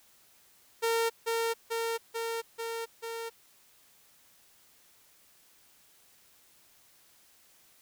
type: tone with echo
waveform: sawtooth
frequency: 458.2 Hz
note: A#4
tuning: 30 cents flat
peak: -22 dBFS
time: 0.82-1.1 s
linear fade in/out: 20 ms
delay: 440 ms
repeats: 5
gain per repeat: -2 dB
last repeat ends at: 3.3 s
effects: white hiss -62 dBFS RMS until 7.81 s